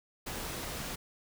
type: noise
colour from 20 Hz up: pink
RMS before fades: -39 dBFS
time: 0.26-0.96 s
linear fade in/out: 10 ms
effects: none